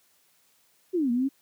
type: exponential two-way sweep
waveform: sine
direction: down then up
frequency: 384.1 to 233.1 to 279 Hz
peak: -22 dBFS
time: 0.93-1.29 s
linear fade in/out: 20 ms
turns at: 1.11 s
effects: white hiss -65 dBFS RMS until 1.41 s + high-pass 100 Hz 12 dB/octave